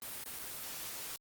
white noise with dropouts, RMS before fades -43 dBFS, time 0.02-1.16 s, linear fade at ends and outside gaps 0 ms, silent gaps 0.238-0.259 / 0.39-0.394 s, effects Opus 24 kbps

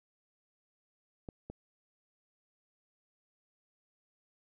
clicks, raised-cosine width 2 ms, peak -29 dBFS, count 2, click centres 1.288 / 1.5 s, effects none

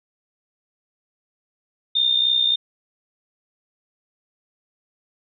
sine tone with amplitude modulation, 3628 Hz, A#7, 48 cents flat, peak -13 dBFS, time 1.95-2.56 s, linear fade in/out 10 ms, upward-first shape sine, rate 63.4 Hz, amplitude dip 65%, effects none

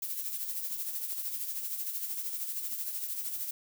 violet noise with tremolo, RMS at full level -34 dBFS, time 0.02-3.51 s, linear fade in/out 5 ms, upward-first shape sine, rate 13 Hz, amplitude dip 50%, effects none

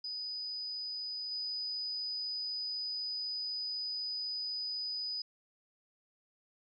sine tone with level steps, 4978 Hz, D#8, in tune, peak -37 / -35 dBFS, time 0.04-5.22 s, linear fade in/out 5 ms, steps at 1.31 s, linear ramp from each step 10 ms, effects none

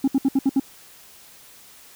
sine tone bursts, 270.4 Hz, C#4, 43 cents flat, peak -12 dBFS, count 6, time 0.04-0.598 s, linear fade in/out 5 ms, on 38 ms, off 66 ms, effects tanh soft clip ceiling -14 dBFS + white hiss -48 dBFS RMS until 1.95 s

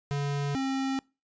square tone pair in turn, 142.4 / 267.9 Hz, C#3 / C4, +47 / +41 cents, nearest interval major seventh, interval 1094 cents, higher second, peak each -28 dBFS, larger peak neither, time 0.11-0.55 / 0.55-0.99 s, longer neither, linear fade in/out 0 ms, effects noise-tail reverb RT60 0.3 s tail -26 dB re dry + resampled to 16000 Hz

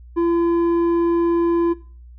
square tone with low-pass filter, 339.6 Hz, F4, 48 cents flat, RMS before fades -18 dBFS, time 0.16-1.74 s, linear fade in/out 20 ms, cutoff 810 Hz, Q 1.1, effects noise-tail reverb RT60 0.4 s tail -18 dB re dry + added 60 Hz sine -39 dBFS peak until 2.18 s

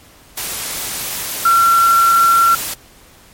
sine tone in noise, 1362 Hz, F6, 44 cents flat, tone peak -8 dBFS, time 1.45-2.55 s, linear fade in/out 5 ms, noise white, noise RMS -23 dBFS, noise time 0.37-2.74 s, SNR +12 dB, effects pink hiss -45 dBFS RMS until 3.33 s + MP3 64 kbps

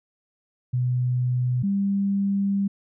sine tone pair in turn, 124.9 / 198.27 Hz, B2 / G3, +20 / +20 cents, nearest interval minor sixth, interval 800 cents, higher second, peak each -20 dBFS, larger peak neither, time 0.73-1.63 / 1.63-2.68 s, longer second, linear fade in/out 10 ms, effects none

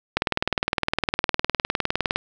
click train, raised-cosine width 0.3 ms, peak -4 dBFS, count 40, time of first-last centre 0.17-2.16 s, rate 19.6 Hz, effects none

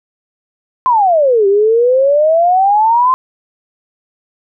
sine exponential two-way sweep, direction down then up, 1050 to 388.6 to 1050 Hz, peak -7 dBFS, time 0.86-3.14 s, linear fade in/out 0 ms, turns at 1.47 s, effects none

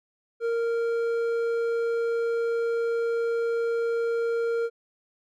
sine tone with hard clipping, 463.8 Hz, A#4, 9 cents flat, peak -25 dBFS, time 0.4-4.7 s, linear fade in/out 50 ms, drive 6 dB, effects none

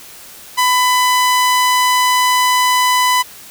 sawtooth tone, 1000 Hz, B5, 21 cents sharp, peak -7 dBFS, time 0.57-3.23 s, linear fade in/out 20 ms, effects white hiss -37 dBFS RMS until 3.5 s

